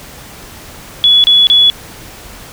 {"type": "tone bursts", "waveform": "sine", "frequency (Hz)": 3400, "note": "G#7", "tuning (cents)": 40, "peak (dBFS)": -4, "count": 3, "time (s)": [1.04, 1.7], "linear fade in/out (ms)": 0, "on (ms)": 200, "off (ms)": 30, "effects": ["pink hiss -33 dBFS RMS until 2.52 s"]}